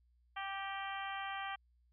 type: harmonic tone with a mistuned harmonic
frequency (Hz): 392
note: G4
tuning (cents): 0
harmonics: 2 / 3 / 4 / 5 / 6 / 7 / 8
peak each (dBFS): -43 / -45 / -47 / -48 / -50 / -53 / -50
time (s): 0.36-1.56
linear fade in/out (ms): 10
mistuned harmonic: 5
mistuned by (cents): -26
effects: added 60 Hz sine -68 dBFS peak until 1.92 s